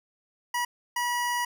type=tone bursts at uneven times; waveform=25% pulse; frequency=968 Hz; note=B5; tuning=35 cents flat; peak=-22 dBFS; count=2; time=0.54-0.65 / 0.96-1.45 s; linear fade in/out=5 ms; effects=none